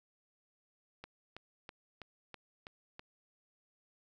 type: click train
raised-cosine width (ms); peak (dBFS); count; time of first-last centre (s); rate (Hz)
0.3; -30; 7; 1.04-2.994; 3.07
effects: none